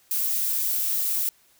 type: noise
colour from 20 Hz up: violet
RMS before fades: -25 dBFS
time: 0.11-1.29 s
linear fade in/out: 0 ms
effects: white hiss -60 dBFS RMS until 1.59 s